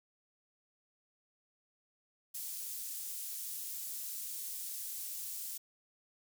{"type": "high-pass noise", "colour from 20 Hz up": "pink", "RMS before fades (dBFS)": -42, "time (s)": [2.34, 5.58], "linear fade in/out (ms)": 10, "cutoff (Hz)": 9100, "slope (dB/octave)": 12, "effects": []}